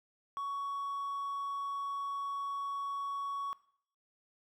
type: tone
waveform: triangle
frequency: 1118 Hz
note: C#6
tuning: 14 cents sharp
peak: -32 dBFS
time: 0.37-3.53 s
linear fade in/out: 0 ms
effects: noise-tail reverb RT60 0.6 s tail -20 dB re dry + tanh soft clip ceiling -29 dBFS